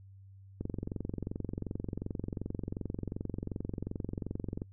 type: click train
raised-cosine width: 3 ms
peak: -23 dBFS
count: 92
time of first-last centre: 0.61-4.619 s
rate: 22.7 Hz
effects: noise-tail reverb RT60 0.1 s tail -25 dB re dry + added 97 Hz sine -51 dBFS peak until 4.72 s